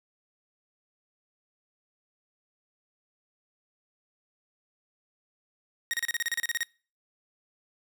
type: tone bursts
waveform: sawtooth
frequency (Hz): 1874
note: A#6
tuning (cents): +9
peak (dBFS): -23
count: 13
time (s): 5.91-6.631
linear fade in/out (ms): 0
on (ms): 25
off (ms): 33
effects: noise-tail reverb RT60 0.4 s tail -26 dB re dry